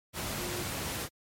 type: tone in noise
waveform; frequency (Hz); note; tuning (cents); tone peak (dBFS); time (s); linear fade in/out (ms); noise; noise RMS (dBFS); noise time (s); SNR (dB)
sine; 355.3; F4; +30; -39; 0.37-0.66; 50; pink; -35; 0.13-1.09; -7
effects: high-pass 60 Hz 12 dB/octave + MP3 64 kbps